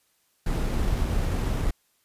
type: noise with sample-and-hold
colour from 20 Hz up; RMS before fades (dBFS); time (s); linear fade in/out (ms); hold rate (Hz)
brown; -25; 0.46-1.71; 5; 8820
effects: white hiss -68 dBFS RMS until 2.04 s + resampled to 32000 Hz